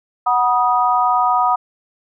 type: chord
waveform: sine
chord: B major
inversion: second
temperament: equal with one note detuned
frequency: 740 / 968.6 / 1244.5 Hz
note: F#5 / B5 / D#6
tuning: 0 / -34 / 0 cents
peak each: -17 dBFS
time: 0.26-1.56 s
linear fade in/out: 10 ms
effects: none